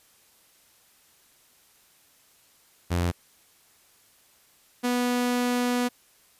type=tone pair in turn; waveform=sawtooth; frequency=87.31 / 245.4 Hz; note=F2 / B3; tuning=0 / -11 cents; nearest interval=octave + tritone; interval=1789 cents; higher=second; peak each=-19 dBFS; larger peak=neither; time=2.9-3.12 / 4.83-5.89 s; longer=second; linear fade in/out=20 ms; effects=white hiss -60 dBFS RMS until 6.39 s + resampled to 32000 Hz